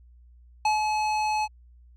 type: tone with ADSR envelope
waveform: square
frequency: 855 Hz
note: A5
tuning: 50 cents flat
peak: -20 dBFS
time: 0.65-1.48 s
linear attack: 4 ms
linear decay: 140 ms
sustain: -4 dB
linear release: 42 ms
effects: added 60 Hz sine -50 dBFS peak until 1.96 s + low-pass 6000 Hz 12 dB/octave